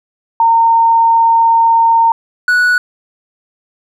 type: tone pair in turn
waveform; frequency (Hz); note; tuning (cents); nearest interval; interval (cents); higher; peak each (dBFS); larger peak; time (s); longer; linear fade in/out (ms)
sine / triangle; 916 / 1472.1; A#5 / F#6; -31 / -9; minor sixth; 822; second; -6; neither; 0.4-2.12 / 2.48-2.78; first; 2
effects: none